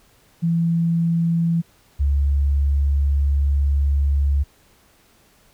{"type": "tone pair in turn", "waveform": "sine", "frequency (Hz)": [167.5, 70.43], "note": ["E3", "C#2"], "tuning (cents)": [28, 28], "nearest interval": "octave + minor third", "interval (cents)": 1500, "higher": "first", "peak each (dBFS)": [-16, -15], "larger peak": "second", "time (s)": [[0.42, 1.62], [1.99, 4.44]], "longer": "second", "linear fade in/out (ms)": 20, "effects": ["pink hiss -56 dBFS RMS until 5.53 s"]}